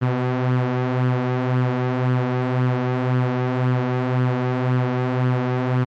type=tone with flanger; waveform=sawtooth; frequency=126.2 Hz; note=B2; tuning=38 cents sharp; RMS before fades=-20 dBFS; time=0.01-5.85 s; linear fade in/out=20 ms; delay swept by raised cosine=0.63 to 5.53 ms; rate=1.9 Hz; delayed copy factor=+0.5; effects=low-pass 2000 Hz 12 dB/octave + MP3 64 kbps